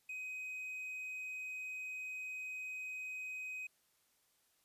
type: tone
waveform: triangle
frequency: 2517 Hz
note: D#7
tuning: 19 cents sharp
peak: -40 dBFS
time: 0.09-3.67 s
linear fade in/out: 5 ms
effects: white hiss -75 dBFS RMS until 4.64 s + resampled to 32000 Hz